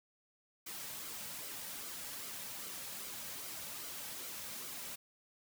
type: noise with flanger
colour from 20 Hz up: white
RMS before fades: -45 dBFS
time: 0.66-4.96 s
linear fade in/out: 10 ms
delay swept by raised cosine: 1.1 to 2.9 ms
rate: 2.5 Hz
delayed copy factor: -0.5
effects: none